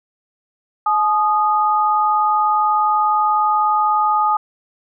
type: tone pair together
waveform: sine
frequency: 852.5 / 1236 Hz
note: G#5 / D#6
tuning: +45 / -12 cents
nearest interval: tritone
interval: 643 cents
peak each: -16 dBFS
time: 0.86-4.37 s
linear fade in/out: 5 ms
effects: none